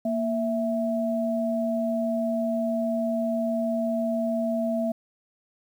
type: tone pair together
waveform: sine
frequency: 233.1 / 659.3 Hz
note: A#3 / E5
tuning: 0 / 0 cents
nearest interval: octave + tritone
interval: 1800 cents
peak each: -26 dBFS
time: 0.05-4.92 s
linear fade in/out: 5 ms
effects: 9-bit